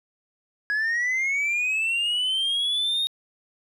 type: linear sweep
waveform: sine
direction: up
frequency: 1661.2 to 3729 Hz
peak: -19 dBFS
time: 0.7-3.07 s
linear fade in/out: 0 ms
effects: tanh soft clip ceiling -21 dBFS + 10-bit